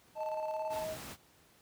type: tone with pitch glide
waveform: sine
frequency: 624 to 630.2 Hz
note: D#5 to D#5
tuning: +5 to +22 cents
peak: -36 dBFS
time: 0.15-0.97 s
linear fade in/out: 50 ms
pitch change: +17 cents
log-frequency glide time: 0.46-0.61 s
type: tone with tremolo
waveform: triangle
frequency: 880 Hz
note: A5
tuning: in tune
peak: -34 dBFS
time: 0.15-0.86 s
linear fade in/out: 50 ms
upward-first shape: square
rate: 18 Hz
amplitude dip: 60%
type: noise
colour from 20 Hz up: pink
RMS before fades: -45 dBFS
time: 0.69-1.17 s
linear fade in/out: 50 ms
effects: pink hiss -64 dBFS RMS until 1.61 s + high-pass 80 Hz 12 dB/octave